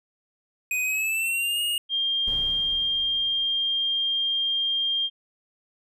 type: tone with pitch glide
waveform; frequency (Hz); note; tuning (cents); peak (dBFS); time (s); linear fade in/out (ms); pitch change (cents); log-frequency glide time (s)
square; 2500 to 2855; D#7 to F7; +8 to +37; -24; 0.71-1.78; 2; +229; 0.82-1.6
type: tone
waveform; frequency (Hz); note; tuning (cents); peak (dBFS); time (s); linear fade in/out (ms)
sine; 3203; G7; +37; -22; 1.89-5.1; 50
type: noise with exponential decay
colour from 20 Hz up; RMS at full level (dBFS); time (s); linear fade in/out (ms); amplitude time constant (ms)
brown; -35; 2.27-4.48; 5; 480
effects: none